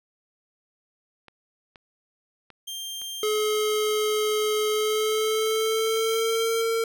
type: clicks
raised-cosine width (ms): 0.3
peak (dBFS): -30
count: 4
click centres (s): 1.283 / 1.758 / 2.503 / 3.017
type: tone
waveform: sawtooth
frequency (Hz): 3179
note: G7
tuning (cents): +24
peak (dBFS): -29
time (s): 2.67-6.62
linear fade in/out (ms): 10
type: tone with pitch glide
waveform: square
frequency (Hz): 426.5 to 454.5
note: G#4 to A#4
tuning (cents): +46 to -44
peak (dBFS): -23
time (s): 3.23-6.84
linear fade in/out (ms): 2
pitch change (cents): +110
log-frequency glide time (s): 4.68-6.53
effects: none